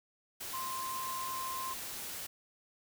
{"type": "tone in noise", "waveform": "sine", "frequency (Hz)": 1046.5, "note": "C6", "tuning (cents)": 0, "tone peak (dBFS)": -37, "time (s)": [0.53, 1.74], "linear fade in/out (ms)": 10, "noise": "white", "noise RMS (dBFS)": -42, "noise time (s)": [0.4, 2.27], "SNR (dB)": 2, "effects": []}